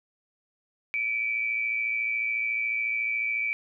sine tone pair together, 2300 / 2414 Hz, D7 / D7, -37 / +47 cents, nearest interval minor second, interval 84 cents, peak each -26 / -33 dBFS, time 0.94-3.53 s, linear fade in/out 0 ms, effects none

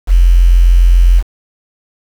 sine tone with quantisation, 43.61 Hz, F1, 2 cents flat, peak -3 dBFS, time 0.07-1.23 s, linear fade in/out 50 ms, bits 5, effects none

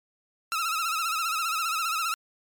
sawtooth tone with vibrato, 1314 Hz, E6, 6 cents flat, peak -22 dBFS, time 0.52-2.14 s, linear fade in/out 0 ms, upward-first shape sine, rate 15 Hz, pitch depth 83 cents each way, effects MP3 96 kbps

